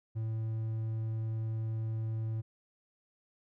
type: tone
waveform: triangle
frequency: 111.2 Hz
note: A2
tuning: 19 cents sharp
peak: -30 dBFS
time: 0.15-2.42 s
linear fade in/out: 20 ms
effects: none